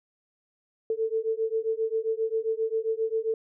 sine beating tone pair, 441.8 / 449.3 Hz, A4 / A4, +7 / +36 cents, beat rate 7.5 Hz, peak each -28 dBFS, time 0.9-3.34 s, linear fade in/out 2 ms, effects none

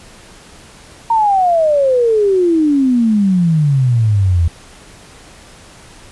sine exponential sweep, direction down, 932.3 to 81 Hz, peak -9 dBFS, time 1.1-4.48 s, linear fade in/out 5 ms, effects pink hiss -40 dBFS RMS until 6.11 s + resampled to 24000 Hz

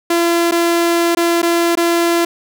sawtooth tone with dropouts, 340.2 Hz, F4, 45 cents flat, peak -8 dBFS, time 0.1-2.25 s, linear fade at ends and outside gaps 5 ms, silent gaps 0.512-0.52 / 1.15-1.17 / 1.419-1.428 / 1.754-1.772 s, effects none

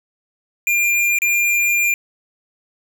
square tone with dropouts, 2399 Hz, D7, 36 cents sharp, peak -15 dBFS, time 0.67-1.94 s, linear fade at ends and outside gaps 1 ms, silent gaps 1.187-1.219 s, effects none

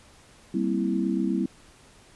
sine chord, C dominant seventh, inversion second, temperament equal with one note detuned, 195.09 / 233.1 / 261.6 / 329.6 Hz, G3 / Bb3 / C4 / E4, -8 / 0 / 0 / 0 cents, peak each -27 / -30 / -29 / -28 dBFS, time 0.54-1.46 s, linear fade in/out 5 ms, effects pink hiss -54 dBFS RMS until 2.15 s + resampled to 24000 Hz

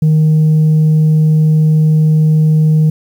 sine tone, 155.56 Hz, D#3, in tune, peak -4 dBFS, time 0.02-2.9 s, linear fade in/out 5 ms, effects tanh soft clip ceiling -5 dBFS + 7-bit

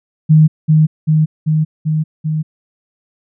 sine tone with echo, 155.56 Hz, D#3, in tune, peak -4 dBFS, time 0.29-0.48 s, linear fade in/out 20 ms, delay 390 ms, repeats 5, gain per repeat -2 dB, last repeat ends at 2.43 s, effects none

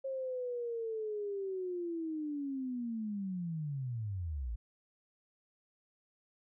sine linear sweep, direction down, 540 to 51.91 Hz, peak -35 dBFS, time 0.04-4.56 s, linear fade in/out 10 ms, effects none

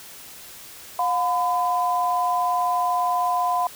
sine tone pair together, 714.2 / 1010 Hz, F5 / B5, +39 / +39 cents, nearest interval tritone, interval 600 cents, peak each -22 dBFS, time 0.99-3.67 s, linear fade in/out 2 ms, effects white hiss -42 dBFS RMS until 3.75 s

